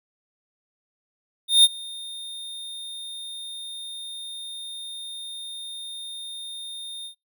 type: tone with ADSR envelope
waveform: square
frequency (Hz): 3650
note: A#7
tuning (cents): -37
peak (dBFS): -10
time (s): 1.48-7.15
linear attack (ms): 160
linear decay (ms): 35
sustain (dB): -24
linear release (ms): 97
effects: noise-tail reverb RT60 0.2 s tail -25 dB re dry